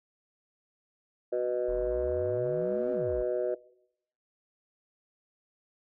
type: chord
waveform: sine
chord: B major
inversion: second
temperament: just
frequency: 370.4 / 493.9 / 617.4 Hz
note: F#4 / B4 / D#5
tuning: +2 / 0 / -14 cents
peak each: -30 dBFS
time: 1.32-3.55 s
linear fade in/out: 10 ms
type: exponential two-way sweep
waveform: triangle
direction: up then down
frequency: 38.89 to 272.5 to 41.71 Hz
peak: -34 dBFS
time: 1.68-3.23 s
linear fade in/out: 10 ms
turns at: 2.92 s
effects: noise-tail reverb RT60 0.8 s tail -22 dB re dry + tanh soft clip ceiling -20 dBFS